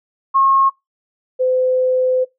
sine tone pair in turn, 1083 / 511.1 Hz, C#6 / C5, -41 / -41 cents, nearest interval octave + minor second, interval 1300 cents, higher first, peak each -10 / -13 dBFS, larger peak first, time 0.34-0.7 / 1.39-2.25 s, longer second, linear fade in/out 20 ms, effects noise-tail reverb RT60 0.2 s tail -21 dB re dry

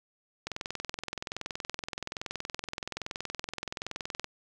click train, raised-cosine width 0.2 ms, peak -17 dBFS, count 81, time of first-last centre 0.47-4.244 s, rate 21.2 Hz, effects none

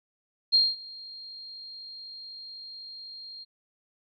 sine tone with ADSR envelope, 4216 Hz, C8, 12 cents sharp, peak -16 dBFS, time 0.52-3.45 s, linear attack 25 ms, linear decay 210 ms, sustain -24 dB, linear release 25 ms, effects none

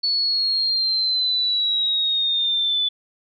sine linear sweep, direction down, 4435 to 3473 Hz, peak -18 dBFS, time 0.03-2.89 s, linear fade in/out 10 ms, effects none

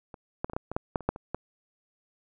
clicks, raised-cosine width 1 ms, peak -28 / -14 / -23 / -23 / -15 / -21 / -13 / -11 / -28 / -10 / -25 / -16 dBFS, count 12, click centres 0.142 / 0.445 / 0.498 / 0.534 / 0.565 / 0.716 / 0.765 / 0.958 / 1.007 / 1.09 / 1.161 / 1.346 s, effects none

